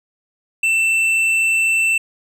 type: tone with hard clipping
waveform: sine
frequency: 2672 Hz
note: E7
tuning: 23 cents sharp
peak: -15 dBFS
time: 0.63-1.98 s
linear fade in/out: 5 ms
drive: 6 dB
effects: none